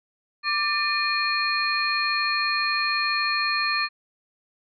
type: tone cluster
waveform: sine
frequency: 1174 / 1793 / 2431 / 4232 Hz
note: D6 / A6 / D#7 / C8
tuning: -1 / +32 / -41 / +19 cents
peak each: -27 dBFS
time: 0.43-3.89 s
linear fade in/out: 50 ms
effects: none